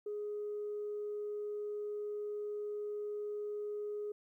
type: tone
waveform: sine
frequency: 416.6 Hz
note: G#4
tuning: 5 cents sharp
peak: -36 dBFS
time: 0.06-4.12 s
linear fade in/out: 5 ms
effects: tanh soft clip ceiling -33 dBFS + 13-bit